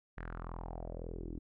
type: tone with low-pass filter sweep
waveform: sawtooth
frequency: 41.88 Hz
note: E1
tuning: 28 cents sharp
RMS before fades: -43 dBFS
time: 0.17-1.39 s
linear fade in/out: 10 ms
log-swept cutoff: 1800 to 290 Hz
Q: 4
effects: none